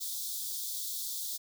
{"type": "high-pass noise", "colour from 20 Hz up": "white", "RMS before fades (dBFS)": -37, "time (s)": [0, 1.38], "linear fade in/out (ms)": 20, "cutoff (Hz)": 3400, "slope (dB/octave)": 96, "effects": []}